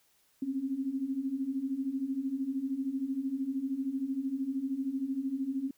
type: beating tone pair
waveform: sine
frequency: 259.4 / 272.4 Hz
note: C4 / C#4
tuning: -15 / -30 cents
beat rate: 13 Hz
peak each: -36 / -32 dBFS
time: 0.42-5.71 s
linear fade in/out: 5 ms
effects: white hiss -69 dBFS RMS until 5.77 s